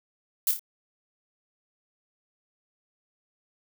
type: noise with echo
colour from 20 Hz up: violet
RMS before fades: -23 dBFS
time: 0.47-0.51 s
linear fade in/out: 2 ms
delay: 28 ms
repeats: 3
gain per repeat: -6 dB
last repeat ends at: 0.594 s
effects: none